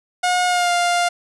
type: tone with pitch glide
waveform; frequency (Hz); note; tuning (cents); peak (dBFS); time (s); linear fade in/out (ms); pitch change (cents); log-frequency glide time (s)
sawtooth; 721 to 700.9; F#5 to F5; -45 to +6; -12; 0.23-1.09; 10; -49; 0.47-0.71
effects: resampled to 24000 Hz + 8-bit